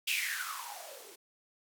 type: noise with band-pass filter sweep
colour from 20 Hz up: violet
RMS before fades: -38 dBFS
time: 0.07-1.16 s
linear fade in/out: 10 ms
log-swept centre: 2800 to 350 Hz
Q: 9.4
effects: none